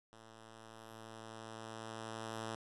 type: tone with level ramp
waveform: 5% pulse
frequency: 111.8 Hz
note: A2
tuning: 28 cents sharp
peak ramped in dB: -45 to -29 dBFS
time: 0.13-2.55 s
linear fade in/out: 0 ms
effects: resampled to 24000 Hz + 11-bit